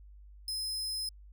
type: tone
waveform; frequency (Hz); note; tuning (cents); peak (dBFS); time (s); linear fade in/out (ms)
sawtooth; 5100; D#8; +42; -31; 0.48-1.09; 2
effects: added 50 Hz sine -50 dBFS peak until 1.32 s